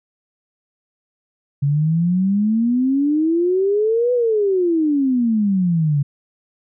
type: exponential two-way sweep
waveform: sine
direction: up then down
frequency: 138.6 to 499.2 to 138.6 Hz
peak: -14 dBFS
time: 1.62-6.03 s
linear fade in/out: 10 ms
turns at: 4.13 s
effects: none